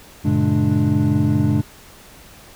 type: tone cluster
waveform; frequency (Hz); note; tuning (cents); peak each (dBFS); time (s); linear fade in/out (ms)
triangle; 98.2 / 118.8 / 143.7 / 211 / 294; G2 / A#2 / D3 / G#3 / D4; +4 / +33 / -37 / +28 / +2; -19; 0.24-1.62; 20
effects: pink hiss -44 dBFS RMS until 2.55 s